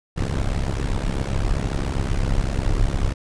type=noise with amplitude modulation; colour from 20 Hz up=brown; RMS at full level=-18 dBFS; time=0.16-3.14 s; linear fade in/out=20 ms; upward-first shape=sine; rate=67.6 Hz; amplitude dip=90%; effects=resampled to 22050 Hz